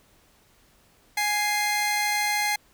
sawtooth tone pair together, 830.6 / 2093 Hz, G#5 / C7, 0 / 0 cents, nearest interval octave + major third, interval 1600 cents, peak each -22 dBFS, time 1.17-2.56 s, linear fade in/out 5 ms, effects pink hiss -60 dBFS RMS until 2.73 s

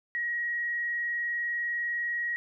sine tone with vibrato, 1900 Hz, A#6, 33 cents sharp, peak -28 dBFS, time 0.15-2.36 s, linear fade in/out 0 ms, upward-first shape sine, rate 20 Hz, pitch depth 20 cents each way, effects none

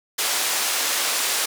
white band-pass noise, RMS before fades -23 dBFS, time 0.18-1.46 s, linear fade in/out 10 ms, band 450 to 9500 Hz, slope 12 dB/octave, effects none

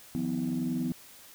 sine tone cluster, 158.1 / 179.2 / 249.6 / 320.7 Hz, D#3 / F3 / B3 / E4, +28 / +45 / +19 / -48 cents, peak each -36 / -34 / -29 / -37 dBFS, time 0.15-0.92 s, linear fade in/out 0 ms, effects tanh soft clip ceiling -22 dBFS + white hiss -52 dBFS RMS until 1.34 s

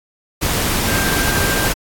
sine tone in noise, 1583 Hz, G6, 17 cents sharp, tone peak -23 dBFS, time 0.86-1.69 s, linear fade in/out 20 ms, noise pink, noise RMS -18 dBFS, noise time 0.41-1.74 s, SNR -8 dB, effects AAC 64 kbps

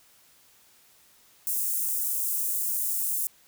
white high-pass noise, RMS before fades -28 dBFS, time 1.47-3.27 s, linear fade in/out 0 ms, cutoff 8100 Hz, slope 24 dB/octave, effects white hiss -59 dBFS RMS until 3.47 s

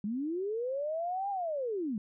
sine linear two-way sweep, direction up then down, 195.4 to 814 to 195.4 Hz, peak -31 dBFS, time 0.04-1.98 s, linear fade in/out 2 ms, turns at 1.3 s, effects none

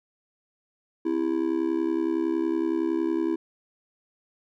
triangle tone with amplitude modulation, 329.6 Hz, E4, in tune, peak -17 dBFS, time 1.05-3.36 s, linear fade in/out 10 ms, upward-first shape sine, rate 70.8 Hz, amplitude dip 90%, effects none

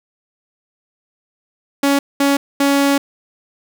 sawtooth tone bursts at uneven times, 280 Hz, C#4, 18 cents sharp, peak -8 dBFS, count 3, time 1.83-1.99 / 2.2-2.37 / 2.6-2.98 s, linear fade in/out 5 ms, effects none

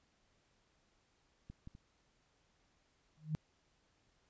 clicks, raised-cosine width 5 ms, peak -37 / -37 / -43 dBFS, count 3, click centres 1.5 / 1.674 / 1.751 s
sine tone with exponential growth, 154.8 Hz, D#3, 9 cents flat, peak -30 dBFS, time 3.17-3.35 s, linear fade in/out 0 ms, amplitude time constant 39 ms
effects pink hiss -75 dBFS RMS until 4.29 s + resampled to 16000 Hz

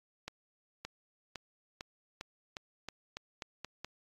accelerating click train, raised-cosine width 0.2 ms, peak -23 dBFS, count 11, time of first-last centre 0.28-3.846 s, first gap 570 ms, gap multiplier 0.89, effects AAC 32 kbps

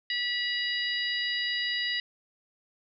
harmonic tone with a mistuned harmonic, 965 Hz, B5, 40 cents flat, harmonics 2 / 3 / 4 / 5, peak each -31 / -33 / -34 / -35 dBFS, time 0.1-2 s, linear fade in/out 2 ms, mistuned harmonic 2, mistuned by +19 cents, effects none

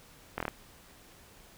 slowing click train, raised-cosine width 0.5 ms, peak -17 dBFS, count 5, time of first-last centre 0.38-0.481 s, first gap 23 ms, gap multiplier 1.06, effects pink hiss -56 dBFS RMS until 1.57 s

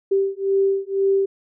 sine beating tone pair, 390 / 392 Hz, G4 / G4, -9 / 0 cents, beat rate 2 Hz, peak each -20 dBFS, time 0.11-1.26 s, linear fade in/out 10 ms, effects none

